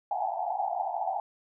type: band-pass noise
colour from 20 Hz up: pink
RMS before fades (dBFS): -31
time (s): 0.11-1.2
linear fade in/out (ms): 2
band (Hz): 690 to 860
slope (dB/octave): 96
effects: none